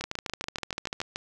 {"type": "two click trains", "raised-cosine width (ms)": 0.2, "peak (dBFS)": [-15, -14], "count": [9, 14], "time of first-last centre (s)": [[0.01, 1.159], [0.04, 1.003]], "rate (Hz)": [6.96, 13.5], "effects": []}